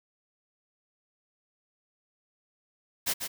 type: noise with echo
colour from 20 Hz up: white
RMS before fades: -28 dBFS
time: 3.06-3.14 s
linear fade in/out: 20 ms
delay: 140 ms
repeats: 1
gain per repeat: -6 dB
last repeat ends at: 3.28 s
effects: none